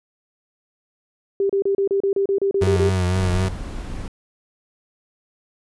sine tone bursts, 394.4 Hz, G4, 11 cents sharp, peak -16 dBFS, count 12, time 1.4-2.892 s, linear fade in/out 2 ms, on 95 ms, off 32 ms
35% pulse tone with vibrato, 91.8 Hz, F#2, 13 cents flat, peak -16 dBFS, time 2.61-3.49 s, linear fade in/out 10 ms, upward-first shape triangle, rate 3.9 Hz, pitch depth 55 cents each way
brown noise, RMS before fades -29 dBFS, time 3.15-4.08 s, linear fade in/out 2 ms
effects resampled to 24000 Hz

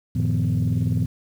sine tone cluster, 92.6 / 113.4 / 153.4 / 172.8 / 250.5 Hz, F#2 / A#2 / D#3 / F3 / B3, +2 / -47 / -24 / -18 / +25 cents, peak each -25 / -21 / -24 / -26 / -28 dBFS, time 0.15-1.06 s, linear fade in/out 10 ms, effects tanh soft clip ceiling -13 dBFS + 8-bit

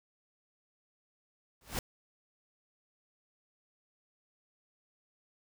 pink noise with exponential growth, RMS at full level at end -30 dBFS, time 1.61-1.79 s, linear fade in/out 2 ms, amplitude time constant 39 ms, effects none

